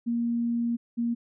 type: tone pair in turn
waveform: sine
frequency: 235.2 / 235.2 Hz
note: A#3 / A#3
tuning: +16 / +16 cents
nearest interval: unison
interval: 0 cents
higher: neither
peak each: -24 dBFS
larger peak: neither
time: 0.06-0.77 / 0.97-1.15 s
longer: first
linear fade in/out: 20 ms
effects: none